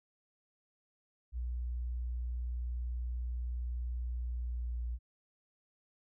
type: tone with pitch glide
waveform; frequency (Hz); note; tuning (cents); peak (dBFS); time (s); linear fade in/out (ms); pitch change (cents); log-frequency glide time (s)
sine; 60.5 to 59.46; B1 to A#1; -35 to +35; -34; 1.32-4.99; 50; -30; 4.23-4.85
effects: none